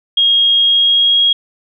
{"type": "tone with pitch glide", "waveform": "sine", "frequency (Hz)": [3263, 3286], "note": ["G#7", "G#7"], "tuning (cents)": [-31, -19], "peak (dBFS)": -8, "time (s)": [0.17, 1.33], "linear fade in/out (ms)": 5, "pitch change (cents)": 12, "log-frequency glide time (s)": [0.58, 1.21], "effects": []}